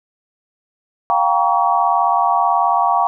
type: chord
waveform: sine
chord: G half-diminished seventh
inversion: third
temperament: just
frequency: 705.6 / 784 / 940.8 / 1128.9 Hz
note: F5 / G5 / Bb5 / Db6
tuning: +18 / 0 / +16 / +31 cents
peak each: -18 dBFS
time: 1.1-3.07 s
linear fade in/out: 0 ms
effects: none